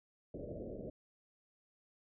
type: low-pass noise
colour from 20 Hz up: white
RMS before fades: -45 dBFS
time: 0.34-0.9 s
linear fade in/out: 5 ms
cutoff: 630 Hz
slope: 96 dB/octave
effects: none